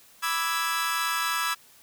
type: chord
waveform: sawtooth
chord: E dominant seventh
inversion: second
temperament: equal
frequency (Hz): 987.8 / 1174.7 / 1318.5 / 1661.2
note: B5 / D6 / E6 / G#6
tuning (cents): 0 / 0 / 0 / 0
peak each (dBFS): -29 / -30 / -25 / -27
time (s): 0.22-1.55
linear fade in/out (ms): 20
effects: white hiss -55 dBFS RMS until 1.82 s